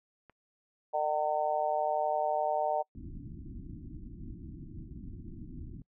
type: click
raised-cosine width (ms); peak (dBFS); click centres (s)
0.5; -39; 0.297
type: harmonic tone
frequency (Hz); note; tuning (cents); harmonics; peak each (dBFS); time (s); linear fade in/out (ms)
151.8; D#3; -42; 3 / 4 / 5 / 6; -40 / -31 / -31 / -35; 0.93-2.83; 20
type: low-pass noise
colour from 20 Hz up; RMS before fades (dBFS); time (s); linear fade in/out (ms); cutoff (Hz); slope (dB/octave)
pink; -44; 2.95-5.82; 2; 340; 96
effects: noise-tail reverb RT60 0.1 s tail -26 dB re dry